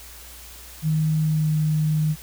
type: tone with pitch glide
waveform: sine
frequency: 156.2 to 154.32 Hz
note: D#3 to D#3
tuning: +7 to -14 cents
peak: -18 dBFS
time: 0.82-2.16 s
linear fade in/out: 50 ms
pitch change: -21 cents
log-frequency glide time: 1.19-1.49 s
effects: added 60 Hz sine -45 dBFS peak until 2.22 s + white hiss -43 dBFS RMS until 2.22 s